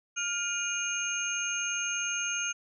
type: tone cluster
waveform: sine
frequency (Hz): 1408 / 2443 / 2848 / 6400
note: F6 / D#7 / F7 / G8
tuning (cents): +14 / -32 / +33 / +35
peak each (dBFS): -35 / -37 / -37 / -32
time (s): 0.16-2.53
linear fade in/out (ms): 20
effects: none